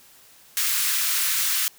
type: high-pass noise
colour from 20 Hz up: white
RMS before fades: -23 dBFS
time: 0.57-1.68 s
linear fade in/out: 0 ms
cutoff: 1300 Hz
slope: 24 dB/octave
effects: white hiss -52 dBFS RMS until 1.78 s